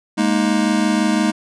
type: chord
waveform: square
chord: Ab suspended second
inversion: none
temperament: just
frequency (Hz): 207.7 / 233.6 / 311.5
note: Ab3 / Bb3 / Eb4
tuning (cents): 0 / +4 / +2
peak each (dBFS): -19 / -21 / -20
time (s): 0.17-1.32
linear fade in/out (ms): 20
effects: resampled to 22050 Hz